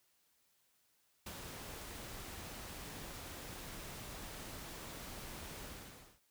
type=noise with ADSR envelope; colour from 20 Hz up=pink; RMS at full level=-45 dBFS; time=1.26-6.2 s; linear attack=6 ms; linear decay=63 ms; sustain=-3 dB; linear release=580 ms; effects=white hiss -75 dBFS RMS until 6.3 s